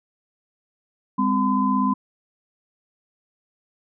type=tone cluster; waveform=sine; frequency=202.2 / 258.5 / 1017 Hz; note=G#3 / C4 / C6; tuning=-46 / -21 / -50 cents; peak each=-22 dBFS; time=1.18-1.94 s; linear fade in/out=10 ms; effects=none